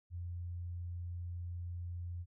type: tone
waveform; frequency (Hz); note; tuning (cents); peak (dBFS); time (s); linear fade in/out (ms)
sine; 87.31; F2; 0; -39; 0.1-2.26; 50
effects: none